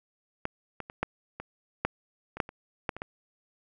clicks, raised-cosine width 0.5 ms, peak -15 / -21 / -26 / -12 / -22 / -10 / -24 / -10 / -27 / -13 / -24 / -19 dBFS, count 12, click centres 0.454 / 0.803 / 0.899 / 1.03 / 1.4 / 1.85 / 2.37 / 2.402 / 2.491 / 2.892 / 2.966 / 3.019 s, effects none

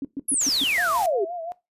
sine tone bursts, 276.5 Hz, C#4, 4 cents flat, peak -25 dBFS, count 5, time 0.02-0.64 s, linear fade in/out 2 ms, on 28 ms, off 120 ms
sine exponential sweep, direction down, 11430 to 362.1 Hz, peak -20 dBFS, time 0.28-1.25 s, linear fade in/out 10 ms
white noise, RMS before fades -34 dBFS, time 0.41-1.06 s, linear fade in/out 0 ms
sine tone with vibrato, 681 Hz, F5, 44 cents flat, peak -29 dBFS, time 0.78-1.52 s, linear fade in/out 0 ms, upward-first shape sine, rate 5.8 Hz, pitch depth 84 cents each way
effects noise-tail reverb RT60 0.2 s tail -18 dB re dry + resampled to 32000 Hz

